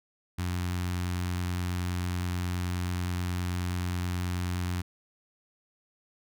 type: tone with notch filter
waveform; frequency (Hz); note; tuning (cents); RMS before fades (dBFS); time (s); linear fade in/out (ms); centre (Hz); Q
sawtooth; 89.4; F2; +41; -31; 0.38-4.82; 10; 520; 0.83
effects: none